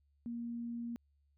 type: tone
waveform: sine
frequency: 235.4 Hz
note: A#3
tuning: 17 cents sharp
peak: -38 dBFS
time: 0.26-0.96 s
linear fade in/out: 0 ms
effects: added 71 Hz sine -70 dBFS peak until 1.37 s